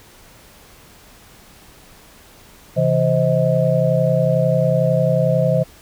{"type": "tone cluster", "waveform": "sine", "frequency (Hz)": [135.3, 166.4, 522, 635], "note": ["C#3", "E3", "C5", "D#5"], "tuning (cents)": [-42, 17, -4, 35], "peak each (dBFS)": -19, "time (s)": [2.76, 5.64], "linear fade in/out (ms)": 20, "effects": ["pink hiss -46 dBFS RMS until 5.81 s"]}